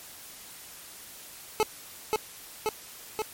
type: tone with echo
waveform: 25% pulse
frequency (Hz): 432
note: A4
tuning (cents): -32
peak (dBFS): -17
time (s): 1.6-1.63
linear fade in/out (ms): 0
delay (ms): 530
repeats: 3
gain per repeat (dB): -2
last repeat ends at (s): 3.22
effects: white hiss -46 dBFS RMS until 3.33 s + MP3 64 kbps